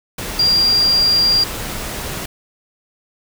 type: tone in noise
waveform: sine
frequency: 4770 Hz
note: D8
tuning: 26 cents sharp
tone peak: -11 dBFS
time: 0.39-1.44 s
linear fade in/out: 5 ms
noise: pink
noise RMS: -26 dBFS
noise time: 0.18-2.26 s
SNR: +12 dB
effects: none